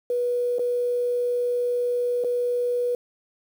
sine tone with dropouts, 487.5 Hz, B4, 23 cents flat, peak -21 dBFS, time 0.1-2.95 s, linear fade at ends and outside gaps 2 ms, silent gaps 0.585-0.593 / 2.239-2.245 s, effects 8-bit

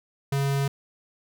square tone, 138.8 Hz, C#3, 3 cents sharp, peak -23 dBFS, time 0.32-0.68 s, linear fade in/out 5 ms, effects none

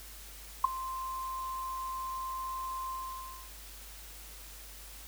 sine tone with ADSR envelope, 1046.5 Hz, C6, in tune, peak -16 dBFS, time 0.64-3.51 s, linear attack 6 ms, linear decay 8 ms, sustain -19 dB, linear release 610 ms, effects added 50 Hz sine -50 dBFS peak until 5.07 s + white hiss -50 dBFS RMS until 5.07 s

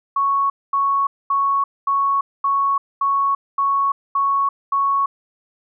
sine tone bursts, 1108.7 Hz, C#6, in tune, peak -15 dBFS, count 9, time 0.16-5.06 s, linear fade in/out 5 ms, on 340 ms, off 230 ms, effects none

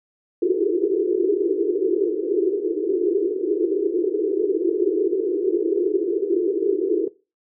pink band-pass noise, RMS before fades -21 dBFS, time 0.42-7.08 s, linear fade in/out 5 ms, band 330 to 440 Hz, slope 96 dB/octave, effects noise-tail reverb RT60 0.3 s tail -20 dB re dry

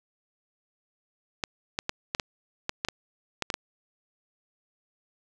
clicks, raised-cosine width 0.2 ms, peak -10 dBFS, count 11, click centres 1.438 / 1.789 / 1.894 / 2.149 / 2.198 / 2.694 / 2.849 / 2.886 / 3.423 / 3.502 / 3.541 s, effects none

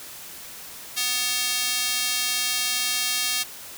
square tone with high-pass filter, 248.1 Hz, B3, 8 cents sharp, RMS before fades -25 dBFS, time 0.96-3.44 s, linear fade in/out 20 ms, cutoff 3400 Hz, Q 0.91, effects white hiss -40 dBFS RMS until 3.77 s

